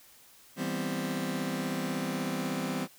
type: chord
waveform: sawtooth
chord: C major seventh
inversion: first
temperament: just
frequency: 163.52 / 196.22 / 245.3 / 261.6 Hz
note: E3 / G3 / B3 / C4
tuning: -14 / +2 / -12 / 0 cents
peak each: -33 / -32 / -33 / -31 dBFS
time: 0.56-2.88 s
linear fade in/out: 50 ms
effects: white hiss -57 dBFS RMS until 2.98 s